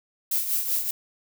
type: noise with tremolo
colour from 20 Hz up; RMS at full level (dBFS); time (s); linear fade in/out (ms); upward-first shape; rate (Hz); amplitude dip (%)
violet; -23; 0.31-0.91; 5; triangle; 5.2; 65
effects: none